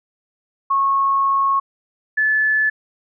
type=tone pair in turn; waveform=sine; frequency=1096 / 1732.8 Hz; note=C#6 / A6; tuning=-20 / -27 cents; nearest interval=minor sixth; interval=793 cents; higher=second; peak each=-14 dBFS; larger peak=neither; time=0.7-1.6 / 2.17-2.7 s; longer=first; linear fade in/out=10 ms; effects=none